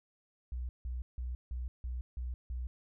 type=tone bursts; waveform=sine; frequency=61.74 Hz; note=B1; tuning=in tune; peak=-35 dBFS; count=7; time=0.52-2.67 s; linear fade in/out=0 ms; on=170 ms; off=160 ms; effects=none